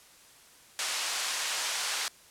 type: band-pass noise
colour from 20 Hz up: white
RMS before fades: -32 dBFS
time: 0.79-2.08 s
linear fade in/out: 0 ms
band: 790 to 7300 Hz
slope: 12 dB/octave
effects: white hiss -56 dBFS RMS until 2.3 s + low-pass 11000 Hz 12 dB/octave